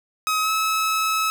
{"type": "tone with pitch glide", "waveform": "sawtooth", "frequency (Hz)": [1270, 1294.4], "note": ["D#6", "E6"], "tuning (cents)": [35, -32], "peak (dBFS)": -16, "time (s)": [0.27, 1.3], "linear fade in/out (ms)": 0, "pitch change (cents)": 33, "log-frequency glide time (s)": [0.41, 0.5], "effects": []}